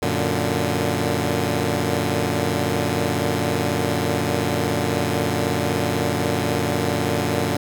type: chord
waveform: 10% pulse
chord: Gb augmented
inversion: none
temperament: equal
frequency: 92.5 / 116.54 / 146.83 Hz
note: Gb2 / Bb2 / D3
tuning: 0 / 0 / 0 cents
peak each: -16 dBFS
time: 0.02-7.57 s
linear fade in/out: 5 ms
effects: none